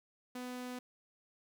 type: tone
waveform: sawtooth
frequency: 249.5 Hz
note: B3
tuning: 18 cents sharp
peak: -37 dBFS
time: 0.35-0.79 s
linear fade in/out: 5 ms
effects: none